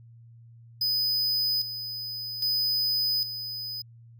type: tone with tremolo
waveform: square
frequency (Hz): 5000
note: D#8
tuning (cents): +8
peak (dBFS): -24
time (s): 0.81-3.82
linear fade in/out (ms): 5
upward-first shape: square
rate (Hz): 0.62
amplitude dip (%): 65
effects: added 116 Hz sine -48 dBFS peak until 4.19 s

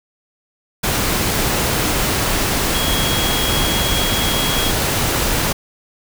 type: tone in noise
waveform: sine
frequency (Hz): 3298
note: G#7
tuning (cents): -13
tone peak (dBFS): -22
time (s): 2.74-4.71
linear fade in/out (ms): 10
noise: pink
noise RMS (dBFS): -18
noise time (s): 0.83-5.53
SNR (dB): -7
effects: none

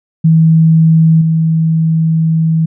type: tone with level steps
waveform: sine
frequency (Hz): 161.4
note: E3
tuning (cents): -36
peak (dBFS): -4 / -8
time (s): 0.24-2.66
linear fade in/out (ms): 10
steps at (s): 1.21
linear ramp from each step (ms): 5
effects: none

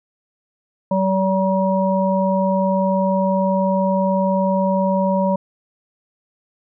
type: harmonic tone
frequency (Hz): 190.7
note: G3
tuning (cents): -47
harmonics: 1 / 3 / 5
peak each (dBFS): -18 / -19 / -22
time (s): 0.91-5.36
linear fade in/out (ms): 5
effects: none

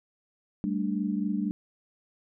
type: chord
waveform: sine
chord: G suspended second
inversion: none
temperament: equal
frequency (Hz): 196 / 220 / 293.7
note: G3 / A3 / D4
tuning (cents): 0 / 0 / 0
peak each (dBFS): -29 / -31 / -32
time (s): 0.64-1.51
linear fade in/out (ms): 0
effects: none

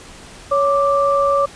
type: tone pair together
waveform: sine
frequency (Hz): 558.9 / 1174.7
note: C#5 / D6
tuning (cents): +14 / 0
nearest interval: octave + minor second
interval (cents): 1286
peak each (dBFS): -15 / -16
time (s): 0.51-1.46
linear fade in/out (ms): 10
effects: pink hiss -39 dBFS RMS until 1.55 s + resampled to 22050 Hz

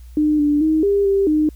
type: tone with pitch steps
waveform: sine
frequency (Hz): 302.6 / 293.6 / 313.8 / 401.3 / 393.9 / 305.9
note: D#4 / D4 / D#4 / G4 / G4 / D#4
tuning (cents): -48 / 0 / +15 / +41 / +8 / -29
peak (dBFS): -13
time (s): 0.17-1.49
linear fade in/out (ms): 2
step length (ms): 220
effects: added 60 Hz sine -36 dBFS peak until 1.55 s + white hiss -56 dBFS RMS until 1.55 s

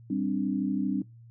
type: chord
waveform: sine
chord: G suspended fourth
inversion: none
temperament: just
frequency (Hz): 196 / 261.3 / 294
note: G3 / C4 / D4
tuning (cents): 0 / -2 / +2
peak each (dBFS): -30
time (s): 0.1-1.02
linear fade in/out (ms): 5
effects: noise-tail reverb RT60 0.2 s tail -22 dB re dry + added 116 Hz sine -48 dBFS peak until 1.3 s

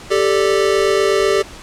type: chord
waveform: square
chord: G suspended second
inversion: none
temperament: equal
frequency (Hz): 392 / 440 / 587.3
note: G4 / A4 / D5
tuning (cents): 0 / 0 / 0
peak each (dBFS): -16 / -18 / -21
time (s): 0.1-1.43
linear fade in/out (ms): 20
effects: pink hiss -36 dBFS RMS until 1.62 s + low-pass 8000 Hz 12 dB/octave

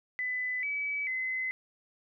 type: tone with pitch steps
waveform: sine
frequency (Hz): 2003 / 2288 / 2041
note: B6 / D7 / C7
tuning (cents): +24 / -46 / -44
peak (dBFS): -30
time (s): 0.19-1.51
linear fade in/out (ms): 0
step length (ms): 440
effects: none

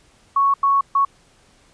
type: tone bursts at uneven times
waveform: sine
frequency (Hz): 1108.7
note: C#6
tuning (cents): 0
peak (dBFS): -13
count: 3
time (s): 0.36-0.54 / 0.63-0.81 / 0.95-1.05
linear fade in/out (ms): 5
effects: pink hiss -55 dBFS RMS until 1.73 s + resampled to 22050 Hz

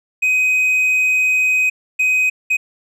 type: tone bursts at uneven times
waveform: triangle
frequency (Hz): 2514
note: D#7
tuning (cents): +17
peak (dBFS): -11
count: 3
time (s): 0.22-1.7 / 1.99-2.3 / 2.5-2.57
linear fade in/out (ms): 10
effects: resampled to 32000 Hz

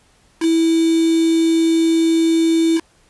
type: tone with quantisation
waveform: sine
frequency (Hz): 327.8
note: E4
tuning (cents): -10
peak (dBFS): -12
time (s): 0.4-2.81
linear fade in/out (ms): 50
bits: 4
effects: pink hiss -55 dBFS RMS until 3.09 s + resampled to 24000 Hz

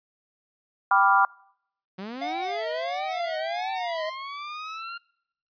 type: chord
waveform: sine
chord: G dominant seventh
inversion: none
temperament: equal with one note detuned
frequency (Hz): 784 / 987.8 / 1178.1 / 1396.9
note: G5 / B5 / D6 / F6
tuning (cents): 0 / 0 / +5 / 0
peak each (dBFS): -22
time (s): 0.91-1.25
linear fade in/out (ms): 2
type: linear sweep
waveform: sawtooth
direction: up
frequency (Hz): 180.9 to 1400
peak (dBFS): -30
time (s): 1.98-4.98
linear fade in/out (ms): 10
type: tone with vibrato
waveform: square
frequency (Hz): 695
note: F5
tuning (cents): -9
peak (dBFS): -29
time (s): 2.21-4.1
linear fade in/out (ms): 10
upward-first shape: triangle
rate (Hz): 1.5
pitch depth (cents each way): 200
effects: noise-tail reverb RT60 0.7 s tail -25 dB re dry + resampled to 11025 Hz

